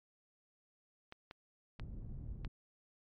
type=clicks; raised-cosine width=0.3 ms; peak=-32 dBFS; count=4; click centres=1.124 / 1.311 / 1.797 / 2.448 s
type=low-pass noise; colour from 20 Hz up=pink; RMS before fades=-45 dBFS; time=1.79-2.48 s; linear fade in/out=5 ms; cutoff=160 Hz; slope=12 dB/octave
effects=MP3 48 kbps